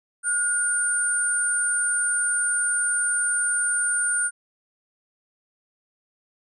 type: tone cluster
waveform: sine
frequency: 1450 / 8770 / 9590 Hz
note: F#6 / C#9 / D9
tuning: -35 / -20 / +35 cents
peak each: -25 dBFS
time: 0.23-4.31 s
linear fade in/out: 50 ms
effects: none